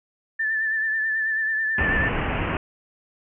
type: tone with vibrato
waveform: sine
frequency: 1763 Hz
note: A6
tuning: 3 cents sharp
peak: -21 dBFS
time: 0.39-2.09 s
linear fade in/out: 10 ms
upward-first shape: triangle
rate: 9.2 Hz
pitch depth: 43 cents each way
type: low-pass noise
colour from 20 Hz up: pink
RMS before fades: -25 dBFS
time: 1.78-2.57 s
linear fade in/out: 2 ms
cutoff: 2900 Hz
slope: 96 dB/octave
effects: none